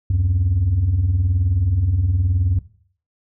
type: beating tone pair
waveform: sine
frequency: 73.9 / 92.9 Hz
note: D2 / F#2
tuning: +11 / +7 cents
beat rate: 19 Hz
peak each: -20 / -14 dBFS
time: 0.1-2.59 s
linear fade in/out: 5 ms
effects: noise-tail reverb RT60 0.5 s tail -17 dB re dry + tanh soft clip ceiling -12 dBFS